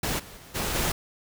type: noise with level steps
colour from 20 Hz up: pink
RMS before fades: -28 / -45 / -48 / -29 / -26 dBFS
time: 0.03-0.92 s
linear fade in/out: 5 ms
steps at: 0.18 / 0.36 / 0.54 / 0.74 s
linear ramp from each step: 20 ms
effects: none